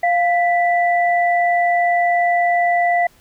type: tone pair together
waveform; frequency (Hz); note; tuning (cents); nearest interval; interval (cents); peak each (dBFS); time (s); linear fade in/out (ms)
sine; 699.3 / 1978; F5 / B6; +2 / +2; octave + tritone; 1800; -14 / -20; 0.03-3.07; 5
effects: pink hiss -53 dBFS RMS until 3.2 s